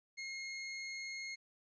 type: tone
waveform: sawtooth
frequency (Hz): 2149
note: C7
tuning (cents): +46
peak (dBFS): -38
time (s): 0.17-1.36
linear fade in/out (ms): 20
effects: resampled to 16000 Hz + 13-bit